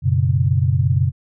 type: chord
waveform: sine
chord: F# suspended fourth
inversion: none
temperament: equal with one note detuned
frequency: 92.5 / 120.72 / 138.59 Hz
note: F#2 / B2 / C#3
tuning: 0 / -39 / 0 cents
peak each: -18 dBFS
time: 0.02-1.12 s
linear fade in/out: 50 ms
effects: none